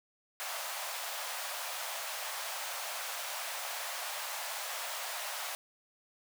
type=high-pass noise; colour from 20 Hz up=pink; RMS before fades=-39 dBFS; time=0.4-5.55 s; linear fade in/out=0 ms; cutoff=590 Hz; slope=48 dB/octave; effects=none